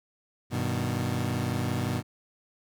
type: chord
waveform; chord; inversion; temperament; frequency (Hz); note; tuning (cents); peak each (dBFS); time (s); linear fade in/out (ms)
25% pulse; G augmented; none; equal; 98 / 123.47 / 155.56; G2 / B2 / D#3; 0 / 0 / 0; -28 / -26 / -31; 0.5-2.03; 50
effects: none